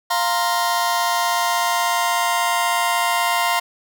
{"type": "chord", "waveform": "sawtooth", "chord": "F suspended fourth", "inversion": "none", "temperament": "just", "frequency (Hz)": [698.5, 931.3, 1047.7], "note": ["F5", "Bb5", "C6"], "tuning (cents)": [0, -2, 2], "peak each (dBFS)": -18, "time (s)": [0.1, 3.6], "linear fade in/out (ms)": 10, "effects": []}